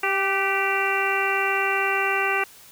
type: harmonic tone with a mistuned harmonic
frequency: 392 Hz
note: G4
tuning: in tune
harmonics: 1 / 2 / 3 / 4 / 5 / 6 / 7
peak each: -28 / -28 / -28 / -28 / -28 / -28 / -28 dBFS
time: 0.03-2.44 s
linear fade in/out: 5 ms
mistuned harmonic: 4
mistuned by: -39 cents
effects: white hiss -48 dBFS RMS until 2.71 s